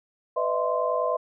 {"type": "tone cluster", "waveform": "sine", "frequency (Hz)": [499.3, 607, 657, 1042], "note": ["B4", "D#5", "E5", "C6"], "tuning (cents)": [19, -43, -6, -7], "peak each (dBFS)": -28, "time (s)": [0.36, 1.17], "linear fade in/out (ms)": 10, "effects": []}